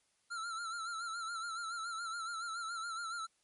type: tone with vibrato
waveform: square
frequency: 1358 Hz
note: F6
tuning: 49 cents flat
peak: -39 dBFS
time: 0.3-3.27 s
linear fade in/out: 20 ms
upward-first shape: sine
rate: 7.1 Hz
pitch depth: 70 cents each way
effects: white hiss -75 dBFS RMS until 3.43 s + MP3 48 kbps